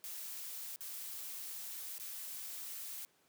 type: noise with dropouts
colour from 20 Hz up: blue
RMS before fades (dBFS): -45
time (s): 0.04-3.05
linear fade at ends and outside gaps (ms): 0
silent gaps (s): 0.76-0.807 / 1.982-1.998
effects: pink hiss -71 dBFS RMS until 3.28 s + high-pass 200 Hz 12 dB/octave